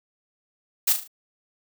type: noise with echo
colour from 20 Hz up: blue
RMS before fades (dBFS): -19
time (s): 0.87-0.93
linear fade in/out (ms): 10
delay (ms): 37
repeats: 4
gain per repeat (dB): -7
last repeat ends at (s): 1.078
effects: none